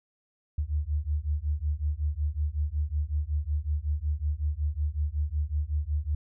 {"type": "beating tone pair", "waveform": "sine", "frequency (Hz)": [72.1, 77.5], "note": ["D2", "D#2"], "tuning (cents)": [-31, -6], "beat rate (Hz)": 5.4, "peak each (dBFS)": -29, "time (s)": [0.58, 6.15], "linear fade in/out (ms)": 5, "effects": []}